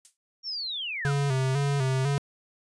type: noise with exponential decay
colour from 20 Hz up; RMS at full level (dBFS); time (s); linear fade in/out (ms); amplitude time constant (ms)
violet; -40; 0.05-0.17; 0; 26
type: linear sweep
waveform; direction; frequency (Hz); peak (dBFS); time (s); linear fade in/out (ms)
sine; down; 5610 to 1179; -30; 0.43-1.13; 50
type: tone with vibrato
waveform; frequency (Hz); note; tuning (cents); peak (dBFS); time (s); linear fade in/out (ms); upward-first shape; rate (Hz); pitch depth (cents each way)
square; 136.4; C#3; -28; -24; 1.05-2.18; 0; square; 2; 61
effects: resampled to 22050 Hz